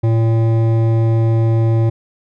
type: tone with hard clipping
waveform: triangle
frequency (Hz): 113.4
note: A#2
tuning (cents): -47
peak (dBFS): -13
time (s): 0.03-1.9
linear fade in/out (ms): 10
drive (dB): 16
effects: none